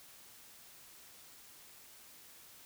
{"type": "silence", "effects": ["white hiss -57 dBFS RMS until 2.65 s"]}